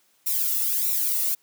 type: noise with flanger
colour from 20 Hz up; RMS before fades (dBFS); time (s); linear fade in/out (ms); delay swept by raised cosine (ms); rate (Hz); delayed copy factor
violet; -24; 0.26-1.35; 10; 0.62 to 1.3; 1.6; -0.8
effects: white hiss -64 dBFS RMS until 1.42 s + high-pass 150 Hz 12 dB/octave